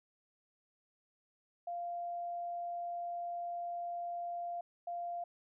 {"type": "tone bursts at uneven times", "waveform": "sine", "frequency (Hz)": 695, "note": "F5", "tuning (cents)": -9, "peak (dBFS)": -37, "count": 2, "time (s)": [[1.67, 4.61], [4.87, 5.24]], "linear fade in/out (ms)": 5, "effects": []}